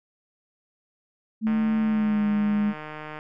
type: tone with pitch glide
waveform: sine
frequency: 219.6 to 208.2 Hz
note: A3 to G#3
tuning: -3 to +5 cents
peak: -20 dBFS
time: 1.41-2.74 s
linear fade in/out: 50 ms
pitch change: -92 cents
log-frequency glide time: 1.8-2.26 s
type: click train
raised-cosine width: 0.5 ms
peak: -22 dBFS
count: 264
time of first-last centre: 1.47-3.189 s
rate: 153 Hz
effects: none